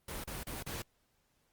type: noise bursts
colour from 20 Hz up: pink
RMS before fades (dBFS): -41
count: 4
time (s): 0.08-0.822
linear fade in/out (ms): 5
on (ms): 160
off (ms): 34
effects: pink hiss -75 dBFS RMS until 1.52 s + Opus 32 kbps